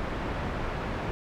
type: low-pass noise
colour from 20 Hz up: pink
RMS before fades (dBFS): -32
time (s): 0-1.11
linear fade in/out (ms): 0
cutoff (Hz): 1800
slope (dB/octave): 12
effects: none